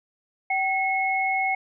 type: tone pair together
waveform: sine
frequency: 767.5 / 2179 Hz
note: G5 / C#7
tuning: -37 / -30 cents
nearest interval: octave + tritone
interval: 1807 cents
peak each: -24 dBFS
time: 0.5-1.55 s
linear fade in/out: 5 ms
effects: none